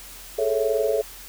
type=chord; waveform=sine; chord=A major seventh; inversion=third; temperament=equal with one note detuned; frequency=418.9 / 440 / 554.4 / 659.3 Hz; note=G#4 / A4 / C#5 / E5; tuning=+15 / 0 / 0 / 0 cents; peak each=-27 / -23 / -25 / -27 dBFS; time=0.38-1.02 s; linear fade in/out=10 ms; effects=added 43 Hz sine -47 dBFS peak until 1.28 s + white hiss -42 dBFS RMS until 1.28 s